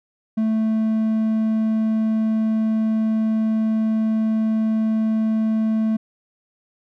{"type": "tone", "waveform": "triangle", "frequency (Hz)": 220, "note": "A3", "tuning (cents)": 0, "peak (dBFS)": -15, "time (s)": [0.37, 5.97], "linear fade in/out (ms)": 10, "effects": []}